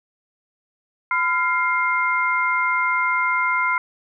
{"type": "tone cluster", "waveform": "sine", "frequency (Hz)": [1010, 1390, 2115], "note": ["B5", "F6", "C7"], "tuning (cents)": [39, -9, 18], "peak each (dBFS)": -22, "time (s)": [1.11, 3.78], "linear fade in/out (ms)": 2, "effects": []}